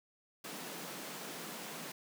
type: high-pass noise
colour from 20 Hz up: pink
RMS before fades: -45 dBFS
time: 0.44-1.92 s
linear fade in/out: 5 ms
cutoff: 160 Hz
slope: 48 dB/octave
effects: none